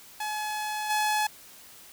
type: tone with level steps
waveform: sawtooth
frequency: 850 Hz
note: G#5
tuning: 40 cents sharp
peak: -26 / -20 dBFS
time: 0.2-1.27 s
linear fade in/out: 5 ms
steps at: 0.89 s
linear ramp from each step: 20 ms
effects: white hiss -50 dBFS RMS until 1.92 s